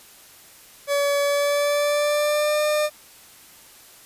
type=tone with pitch glide; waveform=40% pulse; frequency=569 to 602.5 Hz; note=C#5 to D5; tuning=+45 to +44 cents; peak=-18 dBFS; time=0.87-2.9 s; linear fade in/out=50 ms; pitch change=+99 cents; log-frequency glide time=1.21-2.62 s; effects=white hiss -48 dBFS RMS until 4.05 s + resampled to 32000 Hz